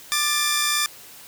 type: tone pair together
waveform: 10% pulse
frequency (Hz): 1189.9 / 1754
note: D6 / A6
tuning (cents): +22 / -6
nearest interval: perfect fifth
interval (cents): 672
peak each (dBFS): -14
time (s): 0.12-0.86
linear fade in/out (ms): 0
effects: white hiss -44 dBFS RMS until 1.27 s